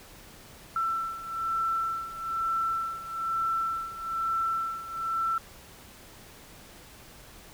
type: beating tone pair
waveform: sine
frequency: 1337 / 1338.1 Hz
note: E6 / E6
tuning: +24 / +26 cents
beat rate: 1.1 Hz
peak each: -33 / -29 dBFS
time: 0.76-5.38 s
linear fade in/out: 2 ms
effects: pink hiss -50 dBFS RMS until 7.53 s